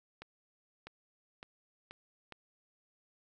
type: accelerating click train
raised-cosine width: 0.3 ms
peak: -30 dBFS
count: 5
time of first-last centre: 0.22-2.323 s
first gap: 650 ms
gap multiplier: 0.86
effects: none